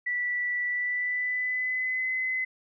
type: tone with pitch glide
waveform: sine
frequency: 1962 to 2034 Hz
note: B6 to C7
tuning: -12 to -50 cents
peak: -26 dBFS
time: 0.06-2.45 s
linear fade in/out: 10 ms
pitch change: +62 cents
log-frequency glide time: 0.66-2.1 s
effects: none